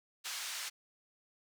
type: band-pass noise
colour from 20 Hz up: white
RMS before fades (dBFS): -41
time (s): 0.24-0.7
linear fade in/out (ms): 20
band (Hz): 1200 to 6800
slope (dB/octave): 12
effects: none